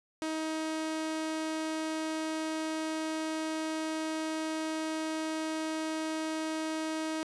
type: tone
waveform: sawtooth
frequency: 316.1 Hz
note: D#4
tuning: 27 cents sharp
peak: -28 dBFS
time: 0.22-7.23 s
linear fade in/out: 0 ms
effects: resampled to 22050 Hz + 9-bit